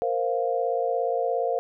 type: chord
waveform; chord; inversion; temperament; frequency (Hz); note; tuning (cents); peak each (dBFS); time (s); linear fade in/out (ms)
sine; Bb suspended second; none; equal; 466.2 / 523.3 / 698.5; Bb4 / C5 / F5; 0 / 0 / 0; -27; 0.02-1.59; 0
effects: none